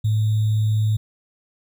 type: tone with sample-and-hold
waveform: sine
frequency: 107.7 Hz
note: A2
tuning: 37 cents flat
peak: -16 dBFS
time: 0.04-0.97 s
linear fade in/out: 10 ms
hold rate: 3675 Hz
effects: none